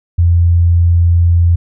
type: tone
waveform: sine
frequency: 85.7 Hz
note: F2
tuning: 32 cents flat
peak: -6 dBFS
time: 0.18-1.56 s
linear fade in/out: 10 ms
effects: none